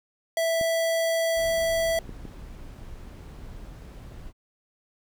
square tone, 659 Hz, E5, 1 cent flat, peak -23 dBFS, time 0.37-1.99 s, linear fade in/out 2 ms
clicks, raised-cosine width 3 ms, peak -24 dBFS, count 3, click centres 0.612 / 2.093 / 2.253 s
brown noise, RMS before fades -41 dBFS, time 1.34-4.33 s, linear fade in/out 50 ms
effects none

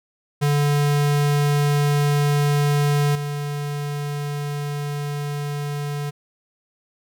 square tone with level steps, 145.2 Hz, D3, 19 cents flat, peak -17 / -25 dBFS, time 0.41-6.11 s, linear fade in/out 20 ms, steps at 3.15 s, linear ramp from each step 5 ms, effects none

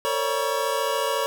square tone cluster, 451.7 / 541 / 575 / 958 / 1117 Hz, A4 / C#5 / D5 / A#5 / C#6, +45 / -42 / -37 / +47 / +13 cents, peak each -30 dBFS, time 0.05-1.26 s, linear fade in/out 0 ms, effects none

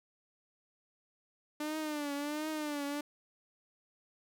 sawtooth tone with vibrato, 297.8 Hz, D4, 24 cents sharp, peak -31 dBFS, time 1.6-3.01 s, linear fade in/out 5 ms, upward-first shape triangle, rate 1.4 Hz, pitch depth 95 cents each way, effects none

